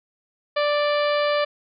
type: harmonic tone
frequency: 587.3 Hz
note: D5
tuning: in tune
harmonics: 1 / 2 / 3 / 4 / 5 / 6 / 7 / 8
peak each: -20 / -26 / -30 / -32 / -34 / -36 / -37 / -38 dBFS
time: 0.56-1.45 s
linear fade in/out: 10 ms
effects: none